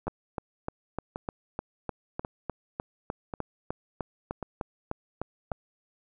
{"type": "two click trains", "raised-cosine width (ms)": 1, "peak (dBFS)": [-17, -20], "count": [19, 6], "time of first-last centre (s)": [[0.08, 5.518], [0.07, 5.517]], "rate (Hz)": [3.31, 0.918], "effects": []}